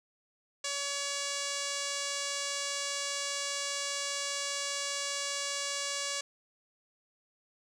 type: tone with low-pass filter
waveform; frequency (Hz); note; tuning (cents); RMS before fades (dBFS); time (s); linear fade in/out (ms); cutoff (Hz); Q
5% pulse; 565; C#5; +33; -35; 0.64-6.21; 5; 8400; 1.9
effects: none